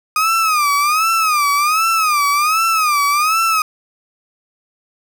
35% pulse tone with vibrato, 1235 Hz, D#6, 13 cents flat, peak -11 dBFS, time 0.16-3.62 s, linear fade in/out 2 ms, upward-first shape sine, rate 1.3 Hz, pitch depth 140 cents each way, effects none

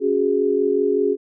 sine chord, C# suspended fourth, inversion none, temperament equal, 277.2 / 370 / 415.3 Hz, C#4 / F#4 / G#4, 0 / 0 / 0 cents, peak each -24 / -21 / -18 dBFS, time 0-1.17 s, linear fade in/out 50 ms, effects none

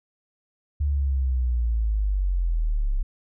sine linear sweep, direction down, 73.42 to 32.35 Hz, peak -20 dBFS, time 0.8-3.03 s, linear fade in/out 10 ms, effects none

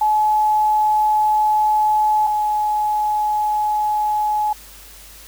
sine tone pair in turn, 853 / 846.1 Hz, G#5 / G#5, +46 / +32 cents, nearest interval unison, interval 14 cents, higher first, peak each -13 / -16 dBFS, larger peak first, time 0.01-2.27 / 2.27-4.53 s, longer neither, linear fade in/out 5 ms, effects added 50 Hz sine -45 dBFS peak until 5.27 s + white hiss -42 dBFS RMS until 5.27 s

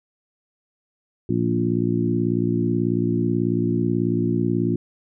harmonic tone with a mistuned harmonic, 58.27 Hz, A#1, in tune, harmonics 2 / 3 / 4 / 5 / 6, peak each -25 / -25 / -25 / -25 / -25 dBFS, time 1.29-4.76 s, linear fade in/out 5 ms, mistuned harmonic 2, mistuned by -28 cents, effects none

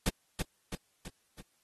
pink noise with echo, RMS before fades -28 dBFS, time 0.06-0.09 s, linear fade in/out 2 ms, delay 330 ms, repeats 4, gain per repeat -5 dB, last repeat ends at 1.41 s, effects white hiss -73 dBFS RMS until 1.63 s + AAC 32 kbps

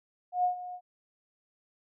sine tone with ADSR envelope, 722 Hz, F#5, 43 cents flat, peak -22 dBFS, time 0.32-0.81 s, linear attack 120 ms, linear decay 110 ms, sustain -15 dB, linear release 66 ms, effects none

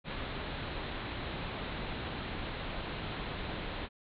pink low-pass noise, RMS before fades -39 dBFS, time 0.04-3.89 s, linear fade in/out 50 ms, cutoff 4100 Hz, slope 96 dB/octave, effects none

